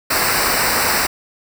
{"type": "noise with comb filter", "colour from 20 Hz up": "pink", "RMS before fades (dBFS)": -17, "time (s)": [0.1, 1.07], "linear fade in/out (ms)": 10, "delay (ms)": 0.3, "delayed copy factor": -0.8, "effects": []}